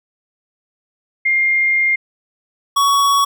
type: tone pair in turn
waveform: sine / square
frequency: 2116 / 1120.9 Hz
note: C7 / C#6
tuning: +19 / +19 cents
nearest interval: major seventh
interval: 1100 cents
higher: first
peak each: -12 dBFS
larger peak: neither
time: 1.25-1.96 / 2.76-3.25 s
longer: first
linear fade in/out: 10 ms
effects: none